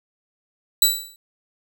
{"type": "tone with exponential decay", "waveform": "15% pulse", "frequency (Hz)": 3951, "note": "B7", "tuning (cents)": 0, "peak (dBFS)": -3, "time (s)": [0.82, 1.16], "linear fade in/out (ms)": 2, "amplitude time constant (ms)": 73, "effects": []}